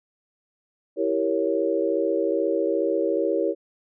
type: chord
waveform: sine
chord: E diminished seventh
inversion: none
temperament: equal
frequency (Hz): 329.6 / 392 / 466.2 / 554.4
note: E4 / G4 / Bb4 / Db5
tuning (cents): 0 / 0 / 0 / 0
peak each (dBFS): -26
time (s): 0.96-3.55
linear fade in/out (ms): 50
effects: none